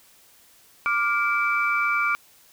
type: tone cluster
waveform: sine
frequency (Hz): 1178 / 1406 / 2316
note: D6 / F6 / D7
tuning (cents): +5 / +11 / -25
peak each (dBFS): -24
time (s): 0.86-2.15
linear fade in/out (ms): 0
effects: tanh soft clip ceiling -10 dBFS + white hiss -55 dBFS RMS until 2.52 s